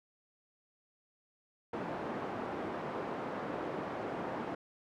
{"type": "band-pass noise", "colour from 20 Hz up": "pink", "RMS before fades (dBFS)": -39, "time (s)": [1.73, 4.55], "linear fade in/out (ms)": 5, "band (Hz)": [250, 1100], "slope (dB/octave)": 12, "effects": []}